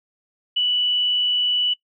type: tone with frequency modulation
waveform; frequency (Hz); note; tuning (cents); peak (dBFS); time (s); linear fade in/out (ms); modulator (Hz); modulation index
sine; 2960; F#7; 0; -17; 0.56-1.74; 10; 78.6; 0.37
effects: noise-tail reverb RT60 0.1 s tail -21 dB re dry